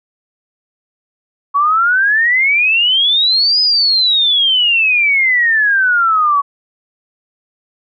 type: exponential two-way sweep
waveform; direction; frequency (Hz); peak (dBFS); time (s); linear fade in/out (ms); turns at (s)
sine; up then down; 1113 to 5050 to 1113; -9; 1.54-6.42; 20; 3.61
effects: none